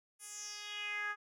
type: tone with band-pass filter sweep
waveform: 10% pulse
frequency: 415.3 Hz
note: G#4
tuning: in tune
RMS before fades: -42 dBFS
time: 0.19-1.16 s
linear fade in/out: 50 ms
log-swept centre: 10000 to 1400 Hz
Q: 3.7
effects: none